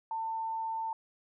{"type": "tone", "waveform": "sine", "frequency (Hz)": 896, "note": "A5", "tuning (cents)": 31, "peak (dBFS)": -32, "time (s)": [0.11, 0.93], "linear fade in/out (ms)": 2, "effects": []}